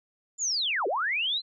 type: linear two-way sweep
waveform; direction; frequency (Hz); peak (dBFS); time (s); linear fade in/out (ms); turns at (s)
sine; down then up; 7270 to 346.6 to 4181; -25; 0.38-1.42; 50; 0.87
effects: none